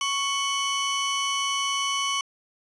30% pulse tone pair together, 1108.7 / 3007 Hz, C#6 / F#7, 0 / +27 cents, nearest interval octave + perfect fourth, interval 1727 cents, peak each -24 dBFS, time 0.01-2.21 s, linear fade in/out 2 ms, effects resampled to 22050 Hz + 9-bit

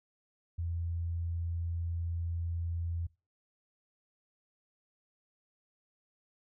sine tone, 84.6 Hz, E2, 45 cents sharp, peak -32 dBFS, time 0.58-3.07 s, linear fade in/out 10 ms, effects noise-tail reverb RT60 0.3 s tail -23 dB re dry

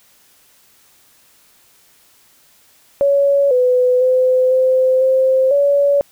sine tone with pitch steps, 561 / 501 / 511 / 517 / 524 / 567 Hz, C#5 / B4 / C5 / C5 / C5 / C#5, +21 / +25 / -41 / -21 / +2 / +39 cents, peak -10 dBFS, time 3.01-6.01 s, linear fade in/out 0 ms, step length 500 ms, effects white hiss -52 dBFS RMS until 6.11 s

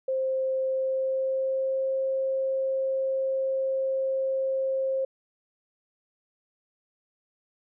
sine tone with pitch glide, 526 to 532.1 Hz, C5 to C5, +9 to +29 cents, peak -24 dBFS, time 0.08-5.05 s, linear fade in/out 5 ms, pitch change +20 cents, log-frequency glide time 0.63-1.95 s, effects none

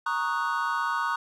triangle chord, D# minor seventh, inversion second, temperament equal, 932.3 / 1108.7 / 1244.5 / 1480 Hz, A#5 / C#6 / D#6 / F#6, 0 / 0 / 0 / 0 cents, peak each -29 dBFS, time 0.06-1.16 s, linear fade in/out 5 ms, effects none

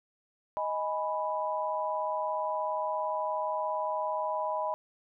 sine chord, G# minor, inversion second, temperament equal with one note detuned, 624.8 / 830.6 / 987.8 Hz, D#5 / G#5 / B5, +7 / 0 / 0 cents, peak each -33 / -36 / -32 dBFS, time 0.57-4.74 s, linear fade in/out 0 ms, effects none

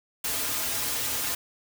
white noise with comb filter, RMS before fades -29 dBFS, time 0.24-1.35 s, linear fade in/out 5 ms, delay 5.3 ms, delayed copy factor -1, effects none

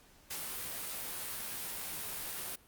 white noise with comb filter, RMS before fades -40 dBFS, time 0.3-2.56 s, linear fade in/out 10 ms, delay 15 ms, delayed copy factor -0.75, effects pink hiss -62 dBFS RMS until 2.67 s + Opus 48 kbps

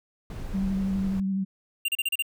brown noise, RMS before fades -35 dBFS, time 0.3-1.2 s, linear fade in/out 2 ms
sine tone with vibrato, 192.9 Hz, G3, 28 cents flat, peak -24 dBFS, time 0.53-1.45 s, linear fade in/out 20 ms, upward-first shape triangle, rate 12 Hz, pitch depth 29 cents each way
square tone bursts, 2786 Hz, F7, 5 cents flat, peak -24 dBFS, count 6, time 1.85-2.224 s, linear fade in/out 5 ms, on 34 ms, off 34 ms
effects none

